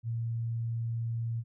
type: tone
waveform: sine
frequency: 115.5 Hz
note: A#2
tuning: 16 cents flat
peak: -30 dBFS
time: 0.03-1.44 s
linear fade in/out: 50 ms
effects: none